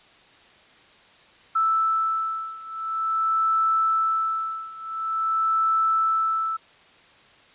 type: beating tone pair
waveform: sine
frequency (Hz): 1318.5 / 1318.97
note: E6 / E6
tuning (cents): 0 / +1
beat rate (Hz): 0.47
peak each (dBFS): -23 / -25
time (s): 1.55-6.57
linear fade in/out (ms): 10
effects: white hiss -53 dBFS RMS until 7.54 s + resampled to 8000 Hz